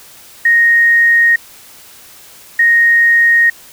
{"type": "tone pair in turn", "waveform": "sine", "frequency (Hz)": [1864.7, 1864.7], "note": ["A#6", "A#6"], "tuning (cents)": [0, 0], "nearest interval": "unison", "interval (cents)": 0, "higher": "neither", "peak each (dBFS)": -6, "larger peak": "neither", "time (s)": [[0.45, 1.36], [2.59, 3.5]], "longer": "neither", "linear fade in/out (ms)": 5, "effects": ["white hiss -39 dBFS RMS until 3.72 s"]}